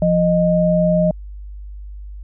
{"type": "tone pair together", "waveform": "sine", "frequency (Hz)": [173.7, 619], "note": ["F3", "D#5"], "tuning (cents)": [-9, -9], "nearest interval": "octave + minor seventh", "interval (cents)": 2200, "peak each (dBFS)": -15, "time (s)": [0.02, 1.11], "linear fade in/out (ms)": 2, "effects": ["added 50 Hz sine -30 dBFS peak until 2.23 s"]}